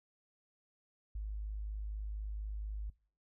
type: tone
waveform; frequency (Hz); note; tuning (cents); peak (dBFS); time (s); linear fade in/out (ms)
sine; 52.1; G#1; +6; -37; 1.15-2.9; 5
effects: noise-tail reverb RT60 0.5 s tail -25 dB re dry